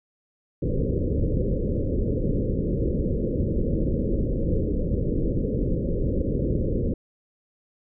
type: low-pass noise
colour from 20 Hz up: pink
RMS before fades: -24 dBFS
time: 0.62-6.94 s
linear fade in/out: 5 ms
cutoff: 550 Hz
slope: 96 dB/octave
effects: none